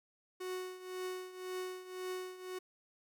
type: tone with tremolo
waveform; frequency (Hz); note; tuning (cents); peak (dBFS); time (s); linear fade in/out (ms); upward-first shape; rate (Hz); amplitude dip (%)
45% pulse; 368.8; F#4; -6; -37; 0.4-2.59; 10; triangle; 1.9; 80
effects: none